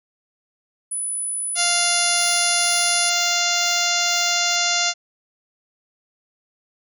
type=tone; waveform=sine; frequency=9956 Hz; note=D#9; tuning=in tune; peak=-23 dBFS; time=0.91-3.1 s; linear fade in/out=10 ms
type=harmonic tone; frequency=698.5 Hz; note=F5; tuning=in tune; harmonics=1 / 2 / 3 / 4 / 5 / 6 / 7 / 8 / 9 / 10; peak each=-27 / -27 / -27 / -27 / -27 / -27 / -27 / -27 / -27 / -27 dBFS; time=1.55-4.94 s; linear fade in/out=50 ms
type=noise with tremolo; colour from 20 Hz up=violet; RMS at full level=-39 dBFS; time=2.16-4.57 s; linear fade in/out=20 ms; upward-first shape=triangle; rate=2.1 Hz; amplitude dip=90%
effects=none